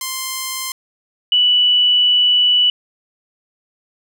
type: tone pair in turn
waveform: 5% pulse / sine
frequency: 1046.5 / 2960 Hz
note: C6 / F#7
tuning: 0 / 0 cents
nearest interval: octave + tritone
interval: 1800 cents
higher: second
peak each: -10 dBFS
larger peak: neither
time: 0.01-0.72 / 1.32-2.7 s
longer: second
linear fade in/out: 2 ms
effects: none